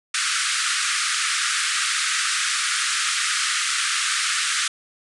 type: band-pass noise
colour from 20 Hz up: pink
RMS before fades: -23 dBFS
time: 0.14-4.68 s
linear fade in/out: 5 ms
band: 1200 to 10000 Hz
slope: 96 dB/octave
effects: none